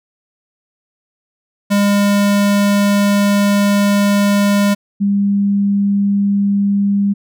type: tone pair in turn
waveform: square / sine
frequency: 202.5 / 200.6 Hz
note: G#3 / G3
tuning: -43 / +40 cents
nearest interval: unison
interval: 17 cents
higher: first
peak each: -11 dBFS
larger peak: neither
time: 1.7-4.75 / 5-7.14 s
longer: first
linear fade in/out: 20 ms
effects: none